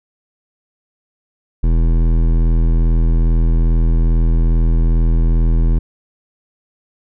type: tone with hard clipping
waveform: triangle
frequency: 41.2 Hz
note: E1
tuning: in tune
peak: -12 dBFS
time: 1.63-5.79 s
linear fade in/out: 10 ms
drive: 18 dB
effects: none